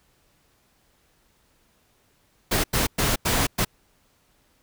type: noise bursts at uneven times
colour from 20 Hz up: pink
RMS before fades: -22 dBFS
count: 5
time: 2.51-2.64 / 2.73-2.87 / 2.98-3.16 / 3.25-3.47 / 3.58-3.65 s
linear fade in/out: 10 ms
effects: pink hiss -64 dBFS RMS until 4.62 s